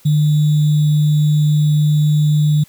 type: tone with sample-and-hold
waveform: sine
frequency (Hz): 150.6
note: D3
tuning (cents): +44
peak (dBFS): -10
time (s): 0.05-2.64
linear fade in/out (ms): 10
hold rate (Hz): 3675
effects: white hiss -49 dBFS RMS until 2.68 s